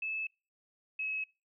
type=tone pair in turn; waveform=sine; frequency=2610 / 2571 Hz; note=E7 / E7; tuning=-18 / -44 cents; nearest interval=unison; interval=26 cents; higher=first; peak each=-33 / -33 dBFS; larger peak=neither; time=0.02-0.27 / 0.99-1.24 s; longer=neither; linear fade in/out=5 ms; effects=noise-tail reverb RT60 0.3 s tail -24 dB re dry